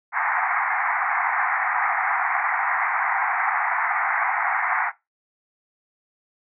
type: band-pass noise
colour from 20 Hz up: pink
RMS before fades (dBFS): -23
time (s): 0.12-4.92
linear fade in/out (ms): 50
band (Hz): 730 to 2200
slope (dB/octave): 96
effects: noise-tail reverb RT60 0.2 s tail -18 dB re dry